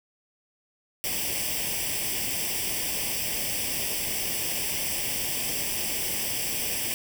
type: noise with comb filter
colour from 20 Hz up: white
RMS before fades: -29 dBFS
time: 1.04-6.94 s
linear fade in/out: 0 ms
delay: 0.37 ms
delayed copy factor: +0.8
effects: none